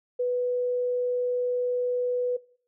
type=tone; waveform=sine; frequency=493.9 Hz; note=B4; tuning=in tune; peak=-23 dBFS; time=0.19-2.37 s; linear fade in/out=10 ms; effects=noise-tail reverb RT60 0.5 s tail -21 dB re dry